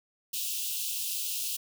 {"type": "high-pass noise", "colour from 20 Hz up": "white", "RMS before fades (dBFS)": -33, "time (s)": [0.33, 1.57], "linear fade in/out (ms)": 10, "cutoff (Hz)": 2600, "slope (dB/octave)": 96, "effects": []}